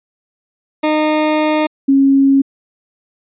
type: tone pair in turn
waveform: 20% pulse / sine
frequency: 306.8 / 273.3 Hz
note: D#4 / C#4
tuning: -24 / -24 cents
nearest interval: major second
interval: 200 cents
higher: first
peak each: -7 dBFS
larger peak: neither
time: 0.83-1.67 / 1.88-2.42 s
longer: first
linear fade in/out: 10 ms
effects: resampled to 8000 Hz